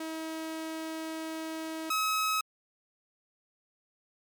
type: tone pair in turn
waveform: sawtooth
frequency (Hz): 320 / 1280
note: D#4 / D#6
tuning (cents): +49 / +49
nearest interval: 2 octaves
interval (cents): 2400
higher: second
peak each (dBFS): -31 / -23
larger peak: second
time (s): 0-1.9 / 1.9-2.41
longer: first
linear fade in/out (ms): 5
effects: MP3 96 kbps